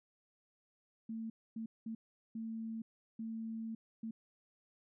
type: tone bursts at uneven times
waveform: sine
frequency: 224.3 Hz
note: A3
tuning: 34 cents sharp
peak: -39 dBFS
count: 6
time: 1.09-1.3 / 1.56-1.66 / 1.86-1.95 / 2.35-2.82 / 3.19-3.75 / 4.03-4.11 s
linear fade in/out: 5 ms
effects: none